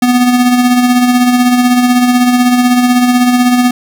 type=tone with tremolo; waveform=square; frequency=246.9 Hz; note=B3; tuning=in tune; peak=-5 dBFS; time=0.02-3.71 s; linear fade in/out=5 ms; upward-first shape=sine; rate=16 Hz; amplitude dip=45%; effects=none